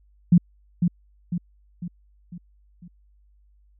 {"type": "tone with echo", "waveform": "sine", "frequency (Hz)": 174.61, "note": "F3", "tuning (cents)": 0, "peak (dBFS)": -10, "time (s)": [0.32, 0.38], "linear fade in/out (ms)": 5, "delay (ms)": 500, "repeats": 5, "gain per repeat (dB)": -6, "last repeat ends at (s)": 2.88, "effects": ["added 50 Hz sine -55 dBFS peak until 3.79 s"]}